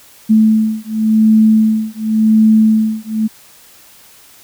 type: beating tone pair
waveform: sine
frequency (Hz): 218.1 / 219.01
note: A3 / A3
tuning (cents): -15 / -8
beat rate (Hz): 0.91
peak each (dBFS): -11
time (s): 0.29-3.28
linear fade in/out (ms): 20
effects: white hiss -43 dBFS RMS until 4.43 s